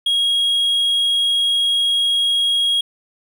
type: tone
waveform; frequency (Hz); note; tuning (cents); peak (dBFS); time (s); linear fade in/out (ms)
triangle; 3288; G#7; -18; -13; 0.06-2.81; 5
effects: none